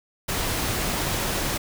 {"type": "noise", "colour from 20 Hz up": "pink", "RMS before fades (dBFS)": -26, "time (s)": [0.28, 1.58], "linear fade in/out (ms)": 10, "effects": []}